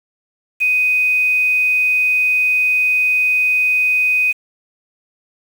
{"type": "tone with quantisation", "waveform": "sine", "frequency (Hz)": 2500, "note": "D#7", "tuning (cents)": 8, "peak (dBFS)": -12, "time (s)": [0.6, 4.33], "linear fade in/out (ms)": 20, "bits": 6, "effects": []}